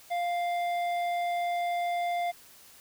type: tone with hard clipping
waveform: sine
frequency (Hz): 698.5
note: F5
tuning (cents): 0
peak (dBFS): -29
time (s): 0.1-2.32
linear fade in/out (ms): 20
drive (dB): 9
effects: white hiss -54 dBFS RMS until 2.8 s

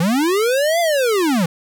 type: linear two-way sweep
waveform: square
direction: up then down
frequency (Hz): 155.56 to 697 to 155.56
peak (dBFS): -15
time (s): 0-1.46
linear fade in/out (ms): 5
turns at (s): 0.8
effects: none

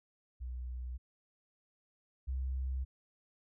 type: tone pair in turn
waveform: sine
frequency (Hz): 62 / 65.22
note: B1 / C2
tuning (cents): +7 / -5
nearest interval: minor second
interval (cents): 88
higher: second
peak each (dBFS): -38 / -33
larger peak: second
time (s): 0.4-0.98 / 2.27-2.85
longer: neither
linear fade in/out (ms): 20
effects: none

